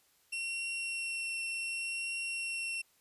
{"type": "tone with vibrato", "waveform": "40% pulse", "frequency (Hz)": 2725, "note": "F7", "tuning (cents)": -43, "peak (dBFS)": -34, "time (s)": [0.32, 2.82], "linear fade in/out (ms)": 10, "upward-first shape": "triangle", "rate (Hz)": 0.68, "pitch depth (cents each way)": 10, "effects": ["white hiss -69 dBFS RMS until 3 s", "resampled to 32000 Hz"]}